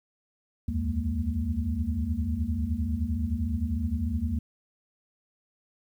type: tone cluster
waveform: sine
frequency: 72.3 / 82.1 / 95.3 / 205.4 / 231.9 Hz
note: D2 / E2 / G2 / G#3 / A#3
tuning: -27 / -6 / -48 / -19 / -9 cents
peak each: -32 / -29 / -37 / -37 / -32 dBFS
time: 0.68-4.39 s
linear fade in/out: 5 ms
effects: 10-bit